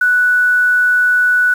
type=tone with quantisation; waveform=sine; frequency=1480 Hz; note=F#6; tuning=in tune; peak=-9 dBFS; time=0.01-1.54 s; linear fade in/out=5 ms; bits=6; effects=none

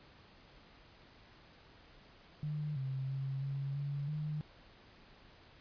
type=tone with pitch steps; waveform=sine; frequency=150.3 / 133.3 / 135.2 / 138 / 142 / 151.5 Hz; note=D3 / C3 / C#3 / C#3 / C#3 / D#3; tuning=+40 / +33 / -43 / -7 / +42 / -46 cents; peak=-35 dBFS; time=2.43-4.41 s; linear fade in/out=0 ms; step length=330 ms; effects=pink hiss -60 dBFS RMS until 5.6 s + resampled to 11025 Hz

